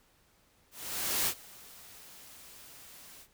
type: noise with ADSR envelope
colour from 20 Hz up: white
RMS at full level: -29 dBFS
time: 0.71-3.28 s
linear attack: 560 ms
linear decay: 72 ms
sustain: -23 dB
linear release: 72 ms
effects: pink hiss -67 dBFS RMS until 3.33 s